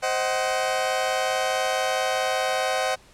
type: chord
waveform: sawtooth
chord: C diminished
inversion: none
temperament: just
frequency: 523.3 / 627.9 / 753.5 Hz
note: C5 / Eb5 / Gb5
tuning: 0 / +16 / +31 cents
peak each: -23 / -24 / -22 dBFS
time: 0.02-2.96 s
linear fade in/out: 20 ms
effects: pink hiss -53 dBFS RMS until 3.13 s + low-pass 9000 Hz 12 dB/octave